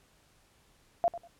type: tone with echo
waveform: sine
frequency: 687 Hz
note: F5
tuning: 29 cents flat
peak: -22 dBFS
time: 1.04-1.08 s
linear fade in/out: 0 ms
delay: 97 ms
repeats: 2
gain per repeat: -14 dB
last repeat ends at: 1.274 s
effects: pink hiss -65 dBFS RMS until 1.39 s + low-pass 12000 Hz 12 dB/octave